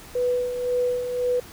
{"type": "tone with tremolo", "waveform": "sine", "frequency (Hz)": 493.9, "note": "B4", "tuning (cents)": 0, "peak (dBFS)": -19, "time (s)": [0.15, 1.4], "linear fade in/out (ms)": 5, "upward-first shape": "sine", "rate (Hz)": 1.9, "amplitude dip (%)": 55, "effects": ["pink hiss -44 dBFS RMS until 1.52 s"]}